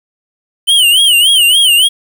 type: tone with vibrato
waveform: square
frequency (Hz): 3021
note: F#7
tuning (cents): +35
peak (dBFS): -6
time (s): 0.67-1.89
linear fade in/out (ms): 20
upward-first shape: sine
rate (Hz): 3.5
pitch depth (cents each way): 150
effects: 7-bit